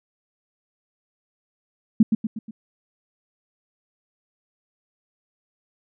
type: tone with echo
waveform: sine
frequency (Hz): 220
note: A3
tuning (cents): 0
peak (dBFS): -9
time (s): 2-2.03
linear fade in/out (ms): 5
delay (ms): 120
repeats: 4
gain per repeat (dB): -6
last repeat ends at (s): 2.51
effects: none